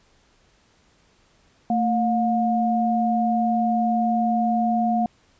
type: tone pair together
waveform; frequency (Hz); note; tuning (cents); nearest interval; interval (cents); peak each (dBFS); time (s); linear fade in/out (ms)
sine; 225.2 / 715; A3 / F5; +40 / +41; octave + minor sixth; 2001; -21; 1.7-5.06; 2
effects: pink hiss -60 dBFS RMS until 5.39 s + resampled to 16000 Hz